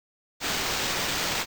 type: noise with sample-and-hold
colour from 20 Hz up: violet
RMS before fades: -28 dBFS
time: 0.4-1.46 s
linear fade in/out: 50 ms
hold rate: 11025 Hz
effects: none